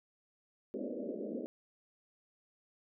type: band-pass noise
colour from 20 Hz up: pink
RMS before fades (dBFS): -40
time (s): 0.74-1.46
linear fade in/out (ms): 0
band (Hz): 200 to 610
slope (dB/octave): 96
effects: none